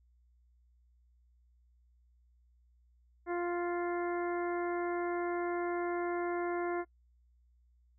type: harmonic tone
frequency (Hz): 349.2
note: F4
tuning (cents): 0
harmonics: 1 / 2 / 3 / 4 / 5 / 6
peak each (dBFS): -33 / -39 / -43 / -45 / -47 / -49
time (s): 3.26-6.85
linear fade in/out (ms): 50
effects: noise-tail reverb RT60 0.1 s tail -24 dB re dry + added 60 Hz sine -64 dBFS peak until 7.98 s